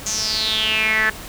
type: tone with band-pass filter sweep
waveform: sawtooth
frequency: 218.2 Hz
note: A3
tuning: 14 cents flat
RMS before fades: -20 dBFS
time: 0.06-1.1 s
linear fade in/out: 5 ms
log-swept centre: 6600 to 1700 Hz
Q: 7.4
effects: pink hiss -35 dBFS RMS until 1.28 s